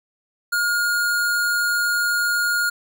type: tone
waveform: square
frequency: 1426 Hz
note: F6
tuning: 36 cents sharp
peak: -19 dBFS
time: 0.52-2.7 s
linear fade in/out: 10 ms
effects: none